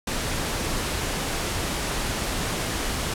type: noise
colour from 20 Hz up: pink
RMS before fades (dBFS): -27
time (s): 0.07-3.14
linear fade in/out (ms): 5
effects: low-pass 11000 Hz 12 dB/octave